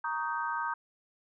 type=chord; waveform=sine; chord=Eb dominant seventh; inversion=second; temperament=just; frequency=933.4 / 1120.1 / 1244.5 / 1555.6 Hz; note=Bb5 / Db6 / Eb6 / G6; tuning=+2 / +18 / 0 / -14 cents; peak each=-34 / -40 / -36 / -36 dBFS; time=0.04-0.74 s; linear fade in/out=5 ms; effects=none